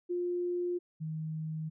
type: tone pair in turn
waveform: sine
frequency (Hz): 353.4 / 157.42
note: F4 / D#3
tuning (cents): +21 / +21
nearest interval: octave + major second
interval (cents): 1400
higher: first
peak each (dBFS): -30 / -34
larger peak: first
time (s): 0.09-0.79 / 1-1.7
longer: neither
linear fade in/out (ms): 20
effects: none